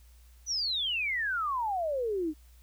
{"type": "exponential sweep", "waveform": "sine", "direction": "down", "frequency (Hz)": [6080, 293.5], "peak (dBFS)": -28, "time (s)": [0.46, 2.34], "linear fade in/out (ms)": 50, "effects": ["added 60 Hz sine -53 dBFS peak until 2.62 s", "white hiss -65 dBFS RMS until 2.62 s"]}